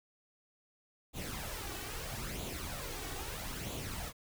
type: noise with flanger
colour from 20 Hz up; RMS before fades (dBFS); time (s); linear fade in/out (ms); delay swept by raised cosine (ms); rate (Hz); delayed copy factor
pink; -41; 1.13-4.13; 50; 0.28 to 2.68; 0.77; +0.55
effects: none